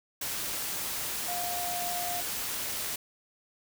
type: tone in noise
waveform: sine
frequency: 707 Hz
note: F5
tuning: 21 cents sharp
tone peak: -34 dBFS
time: 1.28-2.21 s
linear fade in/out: 5 ms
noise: white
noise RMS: -34 dBFS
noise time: 0.21-2.96 s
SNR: -3 dB
effects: none